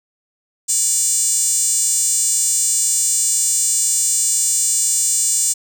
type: tone with high-pass filter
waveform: 5% pulse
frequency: 586 Hz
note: D5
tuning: 4 cents flat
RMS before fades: -17 dBFS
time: 0.68-5.54 s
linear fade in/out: 20 ms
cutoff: 7800 Hz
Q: 4.3
effects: none